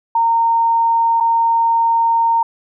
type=tone with dropouts; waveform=sine; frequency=920 Hz; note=A#5; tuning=23 cents flat; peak=-11 dBFS; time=0.15-2.43 s; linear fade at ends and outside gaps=5 ms; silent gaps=1.202-1.206 s; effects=none